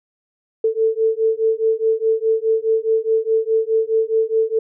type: beating tone pair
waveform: sine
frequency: 442.4 / 447.2 Hz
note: A4 / A4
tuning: +9 / +28 cents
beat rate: 4.8 Hz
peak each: -18 dBFS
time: 0.64-4.59 s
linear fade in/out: 5 ms
effects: none